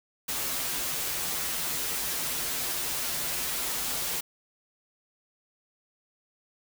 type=noise with comb filter; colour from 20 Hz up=white; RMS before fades=-31 dBFS; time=0.28-4.21 s; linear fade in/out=10 ms; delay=9.7 ms; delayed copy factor=-0.85; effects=none